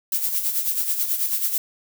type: noise with tremolo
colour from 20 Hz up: violet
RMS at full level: -21 dBFS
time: 0.12-1.58 s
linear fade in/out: 2 ms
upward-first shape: sine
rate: 9.2 Hz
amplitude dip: 60%
effects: none